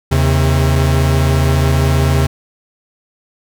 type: tone pair together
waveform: 45% pulse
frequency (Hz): 79.48 / 134.4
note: D#2 / C3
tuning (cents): +37 / +47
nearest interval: major sixth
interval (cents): 910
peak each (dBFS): -13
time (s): 0.11-2.27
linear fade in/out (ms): 10
effects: none